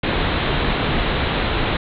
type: low-pass noise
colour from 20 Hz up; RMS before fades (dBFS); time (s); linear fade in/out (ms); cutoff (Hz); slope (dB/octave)
pink; -20; 0.03-1.77; 5; 4000; 96
effects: none